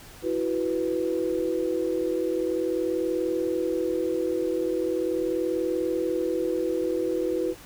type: chord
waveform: sine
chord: E suspended second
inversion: none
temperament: equal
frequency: 329.6 / 370 / 493.9 Hz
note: E4 / F#4 / B4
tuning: 0 / 0 / 0 cents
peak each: -28 dBFS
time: 0.22-7.55 s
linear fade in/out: 50 ms
effects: pink hiss -47 dBFS RMS until 7.65 s